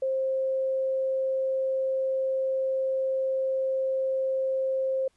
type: tone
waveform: sine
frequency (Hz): 529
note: C5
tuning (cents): +19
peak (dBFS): -24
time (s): 0.02-5.08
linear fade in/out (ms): 5
effects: pink hiss -69 dBFS RMS until 5.16 s + resampled to 24000 Hz